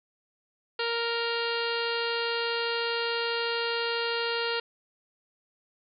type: harmonic tone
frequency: 466.2 Hz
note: A#4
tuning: in tune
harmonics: 1 / 2 / 3 / 4 / 5 / 6 / 7 / 8 / 9 / 10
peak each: -31 / -36 / -34 / -38 / -42 / -35 / -40 / -42 / -37 / -42 dBFS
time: 0.79-4.6 s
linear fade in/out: 5 ms
effects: none